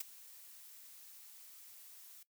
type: noise with ADSR envelope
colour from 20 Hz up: blue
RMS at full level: -37 dBFS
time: 0-2.23 s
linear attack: 7 ms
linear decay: 13 ms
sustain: -19 dB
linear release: 4 ms
effects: noise-tail reverb RT60 0.1 s tail -17 dB re dry